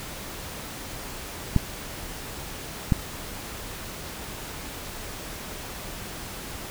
clicks, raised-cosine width 5 ms, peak -6 dBFS, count 2, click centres 1.563 / 2.922 s, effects pink hiss -37 dBFS RMS until 6.7 s

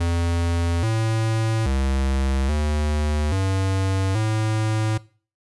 square tone with pitch steps, 85.1 / 111.5 / 66.9 / 75 / 95.9 / 109.1 Hz, F2 / A2 / C2 / D2 / G2 / A2, -44 / +23 / +39 / +37 / -37 / -14 cents, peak -20 dBFS, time 0-4.98 s, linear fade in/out 10 ms, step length 830 ms, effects noise-tail reverb RT60 0.4 s tail -20 dB re dry + resampled to 24000 Hz

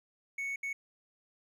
triangle tone bursts at uneven times, 2217 Hz, C#7, in tune, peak -32 dBFS, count 2, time 0.38-0.56 / 0.63-0.73 s, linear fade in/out 5 ms, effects none

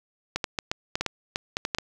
clicks, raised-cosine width 0.2 ms, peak -9 dBFS, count 12, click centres 0.36 / 0.442 / 0.588 / 0.715 / 0.955 / 1.01 / 1.063 / 1.359 / 1.569 / 1.651 / 1.748 / 1.785 s, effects 8-bit

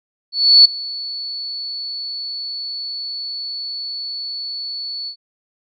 sine tone with ADSR envelope, 4435 Hz, C#8, in tune, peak -3 dBFS, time 0.32-5.16 s, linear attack 330 ms, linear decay 9 ms, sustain -21 dB, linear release 84 ms, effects none

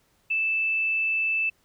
sine tone, 2637 Hz, E7, in tune, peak -22 dBFS, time 0.3-1.5 s, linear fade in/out 10 ms, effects pink hiss -66 dBFS RMS until 1.64 s

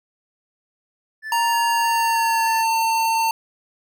triangle tone with vibrato, 1736 Hz, A6, 24 cents flat, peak -26 dBFS, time 1.22-2.65 s, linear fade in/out 50 ms, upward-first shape square, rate 1.6 Hz, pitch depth 17 cents each way
square tone with pitch glide, 932.3 to 902.1 Hz, A#5 to A5, 0 to +43 cents, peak -18 dBFS, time 1.32-3.31 s, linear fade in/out 2 ms, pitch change -57 cents, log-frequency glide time 1.67-2.62 s
effects none

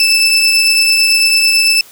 40% pulse tone pair together, 2637 / 5265 Hz, E7 / E8, 0 / -3 cents, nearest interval octave, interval 1197 cents, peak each -10 dBFS, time 0-1.81 s, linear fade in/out 2 ms, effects white hiss -40 dBFS RMS until 1.91 s + high-pass 80 Hz 12 dB/octave

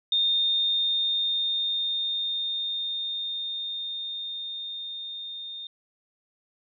sine tone with level ramp, 3649 Hz, A#7, 38 cents flat, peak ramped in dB -20 to -35 dBFS, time 0.12-5.67 s, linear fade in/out 2 ms, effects none

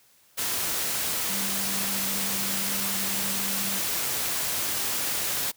sine tone in noise, 196 Hz, G3, in tune, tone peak -36 dBFS, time 1.29-3.8 s, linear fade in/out 20 ms, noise white, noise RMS -28 dBFS, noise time 0.37-5.52 s, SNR -11 dB, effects white hiss -60 dBFS RMS until 5.56 s + high-pass 60 Hz 12 dB/octave

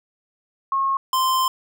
sine / square tone pair in turn, 1085 / 1041.1 Hz, C#6 / C6, -37 / -9 cents, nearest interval minor second, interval 72 cents, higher first, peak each -18 dBFS, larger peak neither, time 0.72-0.97 / 1.13-1.48 s, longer second, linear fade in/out 2 ms, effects none

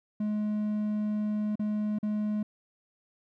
triangle tone with dropouts, 211.1 Hz, G#3, 29 cents sharp, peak -25 dBFS, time 0.2-2.43 s, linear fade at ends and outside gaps 5 ms, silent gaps 1.556-1.594 / 1.987-2.029 s, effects none

